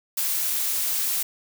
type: noise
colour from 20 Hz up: blue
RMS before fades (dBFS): -25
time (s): 0.17-1.23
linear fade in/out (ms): 5
effects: none